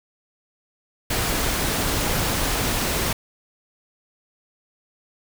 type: noise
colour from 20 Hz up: pink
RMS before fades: -23 dBFS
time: 1.1-3.13 s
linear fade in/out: 5 ms
effects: none